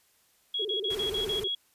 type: tone bursts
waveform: sine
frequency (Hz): 3322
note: G#7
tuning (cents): 0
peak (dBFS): -28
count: 7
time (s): 0.54-1.55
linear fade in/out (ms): 5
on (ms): 110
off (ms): 40
type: tone with vibrato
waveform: sine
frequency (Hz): 407.8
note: G#4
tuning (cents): -32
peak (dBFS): -32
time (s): 0.59-1.48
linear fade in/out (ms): 10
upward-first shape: square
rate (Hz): 17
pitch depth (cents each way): 110
type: noise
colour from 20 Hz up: pink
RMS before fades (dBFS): -41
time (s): 0.9-1.44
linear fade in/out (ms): 5
effects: white hiss -66 dBFS RMS until 1.74 s + resampled to 32000 Hz